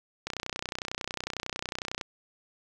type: click train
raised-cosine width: 0.2 ms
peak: -15 dBFS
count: 55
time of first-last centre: 0.27-2.012 s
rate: 31 Hz
effects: none